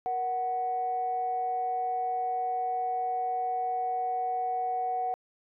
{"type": "tone pair together", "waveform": "sine", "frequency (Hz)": [472.8, 742.8], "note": ["A#4", "F#5"], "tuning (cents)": [24, 7], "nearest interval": "minor sixth", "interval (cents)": 783, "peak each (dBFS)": [-37, -27], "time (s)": [0.06, 5.14], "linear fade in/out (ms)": 0, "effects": ["tanh soft clip ceiling -21 dBFS"]}